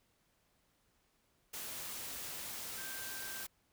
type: tone in noise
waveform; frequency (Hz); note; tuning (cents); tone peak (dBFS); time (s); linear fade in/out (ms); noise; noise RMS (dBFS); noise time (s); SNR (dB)
sine; 1568; G6; 0; -48; 2.77-3.44; 10; white; -44; 1.53-3.47; -7
effects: pink hiss -75 dBFS RMS until 3.72 s